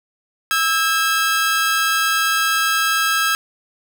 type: tone pair together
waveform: sawtooth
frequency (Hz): 1310.6 / 1619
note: E6 / G#6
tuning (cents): -10 / -45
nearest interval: major third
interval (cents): 365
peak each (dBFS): -15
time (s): 0.51-3.35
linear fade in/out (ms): 0
effects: none